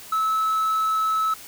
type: tone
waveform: triangle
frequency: 1300 Hz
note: E6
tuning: 24 cents flat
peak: -17 dBFS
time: 0.12-1.34 s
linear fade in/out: 5 ms
effects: tanh soft clip ceiling -13 dBFS + white hiss -42 dBFS RMS until 1.47 s